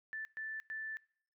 sine tone bursts at uneven times, 1760 Hz, A6, in tune, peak -39 dBFS, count 3, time 0.13-0.25 / 0.37-0.6 / 0.7-0.97 s, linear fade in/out 0 ms, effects noise-tail reverb RT60 0.6 s tail -23 dB re dry

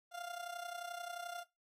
30% pulse tone with amplitude modulation, 698.5 Hz, F5, in tune, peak -37 dBFS, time 0.11-1.45 s, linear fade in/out 50 ms, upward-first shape sine, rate 31.4 Hz, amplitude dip 75%, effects noise-tail reverb RT60 0.2 s tail -18 dB re dry + AAC 48 kbps

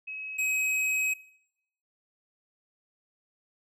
sine / square tone pair in turn, 2558 / 2540 Hz, D#7 / D#7, +47 / +35 cents, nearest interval unison, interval 12 cents, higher first, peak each -35 / -26 dBFS, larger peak second, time 0.07-0.38 / 0.38-1.14 s, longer second, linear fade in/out 10 ms, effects noise-tail reverb RT60 0.8 s tail -22 dB re dry + low-pass 12000 Hz 12 dB/octave

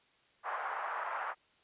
white band-pass noise, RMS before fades -38 dBFS, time 0.43-1.35 s, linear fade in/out 50 ms, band 710 to 1400 Hz, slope 24 dB/octave, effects white hiss -68 dBFS RMS until 1.63 s + resampled to 8000 Hz

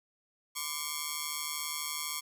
5% pulse ring-modulated tone, 1099 Hz, C#6, 15 cents flat, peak -19 dBFS, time 0.55-2.21 s, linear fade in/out 20 ms, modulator 76.2 Hz, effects none

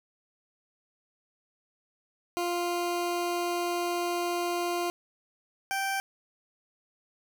20% pulse tone pair in turn, 349.2 / 780.8 Hz, F4 / G5, 0 / -7 cents, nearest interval octave + major second, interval 1393 cents, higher second, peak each -23 dBFS, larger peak neither, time 2.37-4.9 / 5.71-6 s, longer first, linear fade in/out 0 ms, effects none

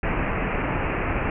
pink low-pass noise, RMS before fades -25 dBFS, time 0.03-1.3 s, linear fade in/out 2 ms, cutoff 2700 Hz, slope 96 dB/octave, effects none

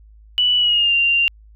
sine tone with pitch glide, 2960 to 2778 Hz, F#7 to F7, 0 to -10 cents, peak -13 dBFS, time 0.38-1.28 s, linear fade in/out 0 ms, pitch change -110 cents, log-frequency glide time 0.57-0.94 s, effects added 53 Hz sine -43 dBFS peak until 1.55 s

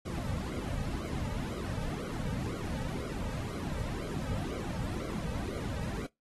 brown noise with flanger, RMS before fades -36 dBFS, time 0.05-6.07 s, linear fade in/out 10 ms, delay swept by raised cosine 1.1 to 2.9 ms, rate 2 Hz, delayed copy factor -0.95, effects noise-tail reverb RT60 0.2 s tail -24 dB re dry + AAC 32 kbps

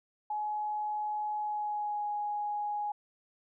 sine tone with pitch glide, 844 to 831.4 Hz, G#5 to G#5, +28 to +2 cents, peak -31 dBFS, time 0.3-2.92 s, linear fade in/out 5 ms, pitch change -26 cents, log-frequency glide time 1.38-2.05 s, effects none

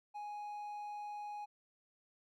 triangle tone, 831 Hz, G#5, 1 cent sharp, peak -40 dBFS, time 0.14-1.46 s, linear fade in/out 20 ms, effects none

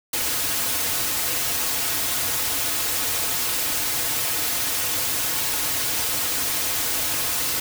white noise with comb filter, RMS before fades -24 dBFS, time 0.13-7.6 s, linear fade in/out 5 ms, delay 5.1 ms, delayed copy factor -0.7, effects none

